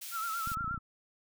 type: high-pass noise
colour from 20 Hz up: white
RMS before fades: -43 dBFS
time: 0.01-0.55 s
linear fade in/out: 10 ms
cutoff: 2200 Hz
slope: 12 dB/octave
type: tone with vibrato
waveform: sine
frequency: 1342 Hz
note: E6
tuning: 31 cents sharp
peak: -33 dBFS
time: 0.11-0.79 s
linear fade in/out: 50 ms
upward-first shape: sine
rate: 8.5 Hz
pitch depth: 65 cents each way
type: clicks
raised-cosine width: 5 ms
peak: -30 dBFS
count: 9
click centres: 0.474 / 0.518 / 0.572 / 0.609 / 0.644 / 0.678 / 0.711 / 0.744 / 0.777 s
effects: none